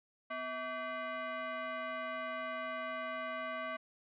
sine tone with frequency modulation, 251.3 Hz, B3, 30 cents sharp, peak -37 dBFS, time 0.3-3.77 s, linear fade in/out 10 ms, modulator 896 Hz, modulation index 2, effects none

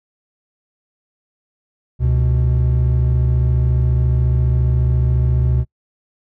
triangle tone pair together, 69.88 / 124.3 Hz, C#2 / B2, +15 / +12 cents, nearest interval minor seventh, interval 997 cents, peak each -13 dBFS, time 1.99-5.65 s, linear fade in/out 50 ms, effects noise-tail reverb RT60 0.1 s tail -26 dB re dry + tanh soft clip ceiling -4 dBFS

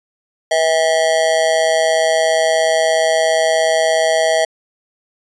square tone with amplitude modulation, 645 Hz, E5, 38 cents flat, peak -9 dBFS, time 0.51-4.45 s, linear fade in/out 5 ms, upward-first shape sine, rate 157 Hz, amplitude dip 85%, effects resampled to 22050 Hz

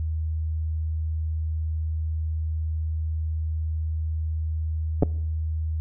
clicks, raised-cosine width 2 ms, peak -6 dBFS, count 2, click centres 5.025 / 5.032 s, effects noise-tail reverb RT60 0.8 s tail -22 dB re dry + added 79 Hz sine -24 dBFS peak until 5.8 s

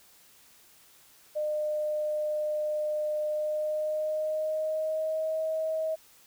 sine tone with pitch glide, 606 to 635 Hz, D#5 to D#5, -46 to +35 cents, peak -27 dBFS, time 1.35-5.96 s, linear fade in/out 20 ms, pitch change +81 cents, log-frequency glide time 3.26-5.42 s, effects white hiss -58 dBFS RMS until 6.26 s

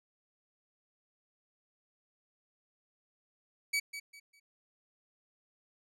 sawtooth tone with echo, 2276 Hz, C#7, 45 cents sharp, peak -25 dBFS, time 3.73-3.8 s, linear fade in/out 10 ms, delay 200 ms, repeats 3, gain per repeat -11 dB, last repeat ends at 4.4 s, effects low-pass 11000 Hz 12 dB/octave

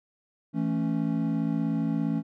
triangle chord, A major, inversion second, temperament equal, 164.81 / 220 / 277.2 Hz, E3 / A3 / C#4, 0 / 0 / 0 cents, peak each -27 dBFS, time 0.53-2.23 s, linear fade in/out 50 ms, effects none

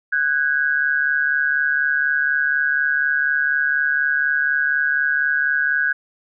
sine tone pair together, 1494 / 1638.1 Hz, F#6 / G#6, +16 / -24 cents, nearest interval major second, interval 160 cents, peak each -19 dBFS, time 0.12-5.93 s, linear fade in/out 10 ms, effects none

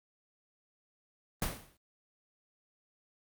pink noise with exponential decay, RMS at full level -30 dBFS, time 1.42-1.77 s, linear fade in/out 2 ms, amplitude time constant 74 ms, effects Opus 32 kbps

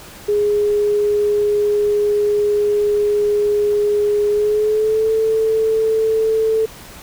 sine tone with pitch glide, 414.7 to 441.9 Hz, G#4 to A4, -3 to +7 cents, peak -13 dBFS, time 0.28-6.66 s, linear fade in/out 10 ms, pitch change +110 cents, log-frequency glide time 4.3-5.1 s, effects pink hiss -38 dBFS RMS until 7.02 s

